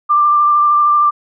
sine tone with vibrato, 1184 Hz, D6, 14 cents sharp, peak -8 dBFS, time 0.09-1.11 s, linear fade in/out 20 ms, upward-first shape sine, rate 13 Hz, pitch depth 15 cents each way, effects none

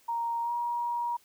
sine tone with pitch glide, 933 to 951.5 Hz, A#5 to A#5, +1 to +35 cents, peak -28 dBFS, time 0.08-1.17 s, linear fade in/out 10 ms, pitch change +34 cents, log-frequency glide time 0.42-0.52 s, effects white hiss -63 dBFS RMS until 1.24 s

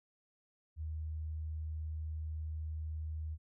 sine tone, 78.2 Hz, D#2, 9 cents sharp, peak -37 dBFS, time 0.76-3.38 s, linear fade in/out 50 ms, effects none

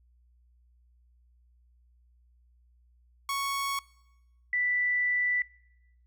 sawtooth / sine tone pair in turn, 1108.7 / 1975.5 Hz, C#6 / B6, 0 / 0 cents, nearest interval minor seventh, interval 1000 cents, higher second, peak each -25 dBFS, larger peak neither, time 3.29-3.79 / 4.53-5.42 s, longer second, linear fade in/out 2 ms, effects noise-tail reverb RT60 1.0 s tail -23 dB re dry + added 60 Hz sine -60 dBFS peak until 6.06 s

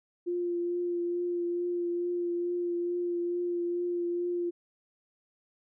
sine tone with vibrato, 349.2 Hz, F4, in tune, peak -28 dBFS, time 0.26-4.51 s, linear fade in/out 20 ms, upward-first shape triangle, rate 2.3 Hz, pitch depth 18 cents each way, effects none

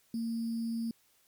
sine tone with sample-and-hold, 229.2 Hz, A#3, 29 cents flat, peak -31 dBFS, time 0.14-0.91 s, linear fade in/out 2 ms, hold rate 4900 Hz, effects white hiss -68 dBFS RMS until 1.27 s + MP3 96 kbps

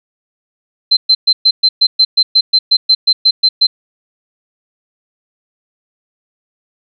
sine tone bursts, 4100 Hz, C8, 36 cents flat, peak -5 dBFS, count 16, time 0.91-3.67 s, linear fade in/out 10 ms, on 60 ms, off 120 ms, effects none

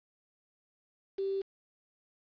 sine tone with quantisation, 389.9 Hz, G4, 9 cents flat, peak -30 dBFS, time 1.18-1.42 s, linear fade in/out 10 ms, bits 8, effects resampled to 11025 Hz

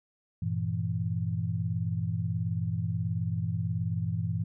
sine chord, E diminished, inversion first, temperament equal, 98 / 116.54 / 164.81 Hz, G2 / Bb2 / E3, 0 / 0 / 0 cents, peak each -32 dBFS, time 0.42-4.44 s, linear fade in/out 5 ms, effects none

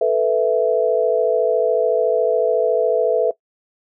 sine chord, A suspended second, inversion none, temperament equal, 440 / 493.9 / 659.3 Hz, A4 / B4 / E5, 0 / 0 / 0 cents, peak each -18 dBFS, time 0.01-3.31 s, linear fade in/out 5 ms, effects noise-tail reverb RT60 0.1 s tail -19 dB re dry

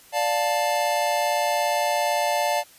square chord, D minor, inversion none, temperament just, 587.3 / 704.8 / 881 Hz, D5 / F5 / A5, 0 / +16 / +2 cents, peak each -26 dBFS, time 0.12-2.64 s, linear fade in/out 50 ms, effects white hiss -51 dBFS RMS until 2.78 s + resampled to 32000 Hz

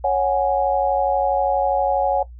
sine chord, C# suspended fourth, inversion none, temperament just, 554.4 / 739.2 / 831.5 Hz, C#5 / F#5 / G#5, 0 / -2 / +2 cents, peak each -20 / -20 / -21 dBFS, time 0.04-2.23 s, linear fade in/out 5 ms, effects noise-tail reverb RT60 0.1 s tail -17 dB re dry + added 60 Hz sine -36 dBFS peak until 2.39 s

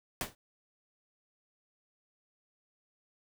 pink noise with exponential decay, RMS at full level -30 dBFS, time 0.21-0.35 s, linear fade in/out 1 ms, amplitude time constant 30 ms, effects none

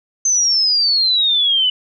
sine exponential sweep, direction down, 6272 to 2960 Hz, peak -12 dBFS, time 0.25-1.7 s, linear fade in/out 5 ms, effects none

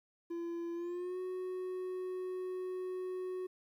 triangle tone with pitch glide, 340 to 368.6 Hz, F4 to F#4, -46 to -7 cents, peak -35 dBFS, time 0.3-3.47 s, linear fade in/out 10 ms, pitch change +139 cents, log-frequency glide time 0.74-1.19 s, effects 12-bit

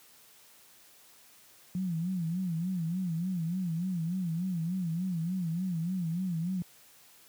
sine tone with vibrato, 174.61 Hz, F3, in tune, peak -29 dBFS, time 1.75-6.62 s, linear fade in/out 0 ms, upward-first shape sine, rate 3.4 Hz, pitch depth 140 cents each way, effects white hiss -58 dBFS RMS until 7.28 s + high-pass 80 Hz 12 dB/octave

